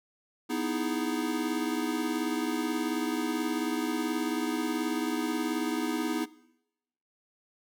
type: chord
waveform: square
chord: E major seventh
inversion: second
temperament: equal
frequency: 246.9 / 311.1 / 329.6 / 415.3 Hz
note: B3 / D#4 / E4 / G#4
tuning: 0 / 0 / 0 / 0 cents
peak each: -34 / -33 / -37 / -39 dBFS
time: 0.49-6.26 s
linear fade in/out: 20 ms
effects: noise-tail reverb RT60 0.9 s tail -21 dB re dry